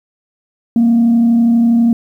sine tone with frequency modulation, 233.1 Hz, A#3, in tune, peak -6 dBFS, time 0.76-1.93 s, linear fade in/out 2 ms, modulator 32.3 Hz, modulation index 0.23, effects tanh soft clip ceiling -5 dBFS + 8-bit

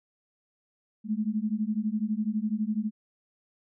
sine beating tone pair, 208.5 / 220.5 Hz, G#3 / A3, +7 / +4 cents, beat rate 12 Hz, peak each -29 dBFS, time 1.04-2.91 s, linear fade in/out 50 ms, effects none

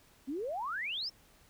sine exponential sweep, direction up, 250 to 5560 Hz, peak -34 dBFS, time 0.27-1.1 s, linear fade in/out 20 ms, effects pink hiss -63 dBFS RMS until 1.49 s

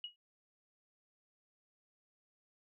sine tone with exponential decay, 2900 Hz, F#7, 35 cents flat, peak -37 dBFS, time 0.04-0.16 s, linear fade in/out 2 ms, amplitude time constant 25 ms, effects none

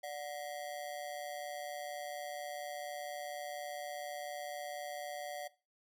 square ring-modulated tone, 659.3 Hz, E5, in tune, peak -38 dBFS, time 0.03-5.48 s, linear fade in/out 10 ms, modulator 72.1 Hz, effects noise-tail reverb RT60 0.3 s tail -19 dB re dry

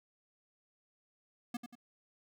square tone with echo, 240 Hz, B3, 49 cents flat, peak -36 dBFS, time 1.54-1.57 s, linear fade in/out 5 ms, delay 92 ms, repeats 2, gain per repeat -8 dB, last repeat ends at 1.754 s, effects none

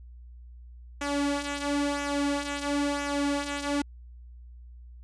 sawtooth tone with flanger, 286 Hz, D4, 46 cents flat, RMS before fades -29 dBFS, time 1.01-3.82 s, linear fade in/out 5 ms, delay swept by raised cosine 0.22 to 3.72 ms, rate 0.99 Hz, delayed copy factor -0.6, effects added 60 Hz sine -44 dBFS peak until 5.03 s + resampled to 22050 Hz

